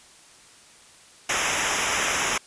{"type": "noise with comb filter", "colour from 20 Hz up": "pink", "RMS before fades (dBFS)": -24, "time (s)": [1.29, 2.38], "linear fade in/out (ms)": 5, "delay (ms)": 0.23, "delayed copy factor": -0.9, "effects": ["white hiss -51 dBFS RMS until 2.46 s", "resampled to 22050 Hz"]}